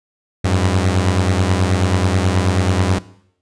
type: beating tone pair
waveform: sawtooth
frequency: 90.7 / 100 Hz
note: F#2 / G2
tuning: -34 / +35 cents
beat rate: 9.3 Hz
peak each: -11 / -14 dBFS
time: 0.44-2.99 s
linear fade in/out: 10 ms
effects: noise-tail reverb RT60 0.7 s tail -19 dB re dry + resampled to 22050 Hz